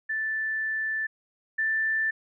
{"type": "tone pair in turn", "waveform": "sine", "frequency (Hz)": [1760, 1769], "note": ["A6", "A6"], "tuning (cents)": [0, 9], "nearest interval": "unison", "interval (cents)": 9, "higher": "second", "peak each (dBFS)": [-26, -23], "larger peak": "second", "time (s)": [[0.09, 1.07], [1.58, 2.11]], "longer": "first", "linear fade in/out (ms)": 10, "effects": []}